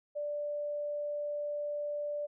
sine tone, 587.3 Hz, D5, in tune, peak -33 dBFS, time 0.15-2.27 s, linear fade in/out 20 ms, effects none

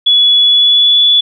sine tone with pitch glide, 3400 to 3434 Hz, G#7 to A7, +40 to -43 cents, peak -5 dBFS, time 0.06-1.21 s, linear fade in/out 10 ms, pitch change +17 cents, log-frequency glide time 0.37-1.02 s, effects none

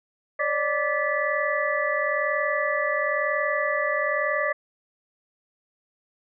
sine tone cluster, 559 / 600 / 1168 / 1735 / 1972 Hz, C#5 / D5 / D6 / A6 / B6, +14 / +37 / -10 / -25 / -3 cents, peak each -30 / -27 / -29 / -29 / -28 dBFS, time 0.39-4.53 s, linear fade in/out 10 ms, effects none

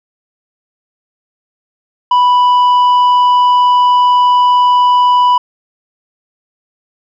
sine tone with tanh clipping, 987.8 Hz, B5, in tune, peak -7 dBFS, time 2.11-5.38 s, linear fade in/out 5 ms, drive 5 dB, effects none

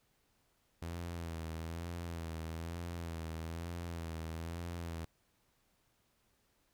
sawtooth tone with vibrato, 83.3 Hz, E2, 19 cents sharp, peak -36 dBFS, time 0.82-5.05 s, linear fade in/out 0 ms, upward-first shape sine, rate 1.1 Hz, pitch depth 56 cents each way, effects pink hiss -75 dBFS RMS until 6.73 s

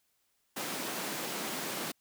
pink high-pass noise, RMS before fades -37 dBFS, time 0.56-1.92 s, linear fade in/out 10 ms, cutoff 190 Hz, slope 24 dB/octave, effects white hiss -75 dBFS RMS until 2 s

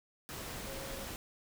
sine tone in noise, 541 Hz, C#5, 42 cents flat, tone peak -47 dBFS, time 0.67-1.05 s, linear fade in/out 0 ms, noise pink, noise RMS -43 dBFS, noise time 0.29-1.16 s, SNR -7 dB, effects none

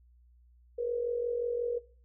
sine tone with amplitude modulation, 478.6 Hz, A#4, 46 cents sharp, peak -27 dBFS, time 0.78-1.79 s, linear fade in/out 10 ms, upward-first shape sine, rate 45.6 Hz, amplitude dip 65%, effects noise-tail reverb RT60 0.4 s tail -18 dB re dry + added 60 Hz sine -58 dBFS peak until 2.04 s

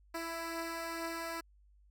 10% pulse beating tone pair, 329.6 / 331.8 Hz, E4 / E4, 0 / +11 cents, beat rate 2.2 Hz, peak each -38 / -30 dBFS, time 0.14-1.41 s, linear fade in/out 10 ms, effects added 50 Hz sine -61 dBFS peak until 1.9 s

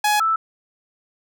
sawtooth / sine tone pair in turn, 839 / 1319.1 Hz, G#5 / E6, +17 / +1 cents, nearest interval minor sixth, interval 784 cents, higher second, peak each -12 / -16 dBFS, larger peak first, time 0.04-0.2 / 0.2-0.36 s, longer neither, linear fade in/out 5 ms, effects none

